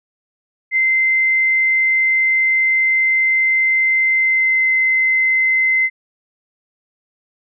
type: tone with pitch glide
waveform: sine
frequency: 2075 to 2061 Hz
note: C7 to C7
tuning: -15 to -27 cents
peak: -12 dBFS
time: 0.71-5.9 s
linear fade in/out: 50 ms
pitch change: -12 cents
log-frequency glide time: 4.15-4.71 s
effects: none